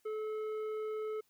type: tone with tanh clipping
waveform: sine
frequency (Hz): 432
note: A4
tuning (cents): -32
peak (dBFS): -37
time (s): 0.05-1.21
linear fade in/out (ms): 10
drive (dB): 9
effects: white hiss -74 dBFS RMS until 1.29 s